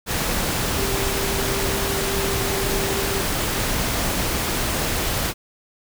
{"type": "tone in noise", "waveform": "sine", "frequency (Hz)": 393, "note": "G4", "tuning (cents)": 4, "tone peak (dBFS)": -27, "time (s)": [0.74, 3.24], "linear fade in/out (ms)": 50, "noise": "pink", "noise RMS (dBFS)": -23, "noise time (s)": [0.06, 5.34], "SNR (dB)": -7, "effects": []}